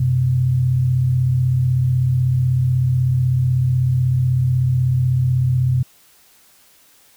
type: tone pair together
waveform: sine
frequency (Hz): 91.66 / 127.8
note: F#2 / C3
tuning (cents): -16 / -40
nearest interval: tritone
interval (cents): 576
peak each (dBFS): -23 / -14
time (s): 0-5.83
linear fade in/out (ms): 5
effects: white hiss -52 dBFS RMS until 7.16 s